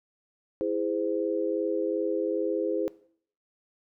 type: chord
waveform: sine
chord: E augmented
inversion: none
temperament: just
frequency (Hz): 329.6 / 412 / 515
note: E4 / G#4 / B#4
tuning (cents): 0 / -14 / -28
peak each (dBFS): -30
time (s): 0.61-2.88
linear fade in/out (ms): 0
effects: noise-tail reverb RT60 0.6 s tail -20 dB re dry